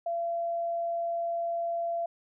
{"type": "tone", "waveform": "sine", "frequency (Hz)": 680, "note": "F5", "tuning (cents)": -46, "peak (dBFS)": -28, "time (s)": [0.06, 2.06], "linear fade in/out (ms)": 5, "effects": []}